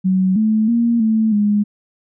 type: tone with pitch steps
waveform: sine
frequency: 187.4 / 217.4 / 234.2 / 220.3 / 207.1 Hz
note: F#3 / A3 / A#3 / A3 / G#3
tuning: +22 / -21 / +8 / +2 / -5 cents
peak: -12 dBFS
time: 0.04-1.64 s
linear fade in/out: 20 ms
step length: 320 ms
effects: none